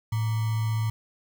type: tone with sample-and-hold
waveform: sine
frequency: 110.6 Hz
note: A2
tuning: 9 cents sharp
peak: -23 dBFS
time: 0.12-0.9 s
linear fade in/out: 5 ms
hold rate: 1050 Hz
effects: none